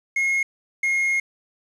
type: tone pair in turn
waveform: triangle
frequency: 2158 / 2148 Hz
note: C#7 / C7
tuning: -47 / +45 cents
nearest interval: unison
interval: 8 cents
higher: first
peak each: -17 dBFS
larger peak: neither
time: 0.16-0.43 / 0.83-1.2 s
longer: second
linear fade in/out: 5 ms
effects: resampled to 24000 Hz + 8-bit